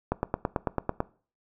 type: click train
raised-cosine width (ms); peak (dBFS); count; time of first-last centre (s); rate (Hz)
1; -11; 9; 0.12-1.004; 9.05
effects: noise-tail reverb RT60 0.4 s tail -20 dB re dry